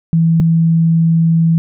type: tone pair in turn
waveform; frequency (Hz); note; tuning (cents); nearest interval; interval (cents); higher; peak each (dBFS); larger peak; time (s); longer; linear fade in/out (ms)
sine; 164.5 / 164.5; E3 / E3; -3 / -3; unison; 0; neither; -8; neither; 0.13-0.4 / 0.4-1.58; second; 0
effects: none